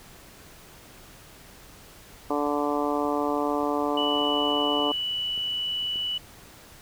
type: harmonic tone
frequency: 146 Hz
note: D3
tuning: 10 cents flat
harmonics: 2 / 3 / 4 / 5 / 6 / 7 / 8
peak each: -28 / -30 / -31 / -32 / -33 / -33 / -34 dBFS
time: 2.3-4.92 s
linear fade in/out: 5 ms
type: click train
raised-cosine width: 2 ms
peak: -32 dBFS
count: 7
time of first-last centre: 2.47-5.958 s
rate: 1.72 Hz
type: tone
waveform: sine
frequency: 2960 Hz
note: F#7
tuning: in tune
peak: -26 dBFS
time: 3.97-6.18 s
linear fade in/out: 5 ms
effects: pink hiss -49 dBFS RMS until 6.81 s